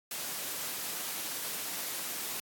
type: noise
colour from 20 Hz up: white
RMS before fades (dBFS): -37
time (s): 0.11-2.4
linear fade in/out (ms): 2
effects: high-pass 150 Hz 12 dB/octave + AAC 64 kbps